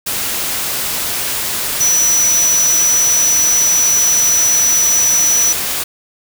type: tone in noise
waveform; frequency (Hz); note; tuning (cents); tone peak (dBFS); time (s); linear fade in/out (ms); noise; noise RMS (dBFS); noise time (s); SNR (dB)
sine; 5920; F#8; 0; -10; 1.8-5.53; 10; white; -19; 0.06-5.84; +6
effects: none